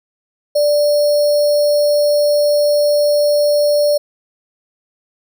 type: tone with sample-and-hold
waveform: sine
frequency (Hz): 587.3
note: D5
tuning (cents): 0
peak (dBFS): -10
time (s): 0.55-3.98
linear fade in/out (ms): 10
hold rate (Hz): 4900
effects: none